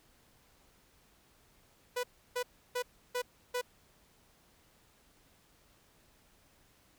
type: tone bursts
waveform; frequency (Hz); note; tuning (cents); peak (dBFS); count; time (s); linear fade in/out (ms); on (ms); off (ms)
sawtooth; 493.9; B4; 0; -28; 5; 1.96-3.615; 10; 75; 320
effects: pink hiss -66 dBFS RMS until 6.98 s